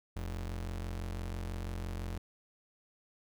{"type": "ring-modulated tone", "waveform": "square", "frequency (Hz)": 64.3, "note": "C2", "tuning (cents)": -30, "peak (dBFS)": -34, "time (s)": [0.16, 2.18], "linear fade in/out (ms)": 5, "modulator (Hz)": 23, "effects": []}